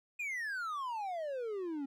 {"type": "exponential sweep", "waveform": "triangle", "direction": "down", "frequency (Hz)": [2499, 268.4], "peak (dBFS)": -34, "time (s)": [0.19, 1.86], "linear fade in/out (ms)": 10, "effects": []}